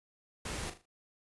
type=noise with echo; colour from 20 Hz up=pink; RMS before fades=-39 dBFS; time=0.45-0.7 s; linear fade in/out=5 ms; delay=39 ms; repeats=4; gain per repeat=-9 dB; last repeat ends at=0.856 s; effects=noise-tail reverb RT60 0.1 s tail -25 dB re dry + resampled to 24000 Hz